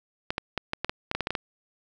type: clicks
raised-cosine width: 0.3 ms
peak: -11 dBFS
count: 12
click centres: 0.305 / 0.381 / 0.577 / 0.734 / 0.846 / 0.895 / 1.114 / 1.15 / 1.207 / 1.271 / 1.306 / 1.352 s
effects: none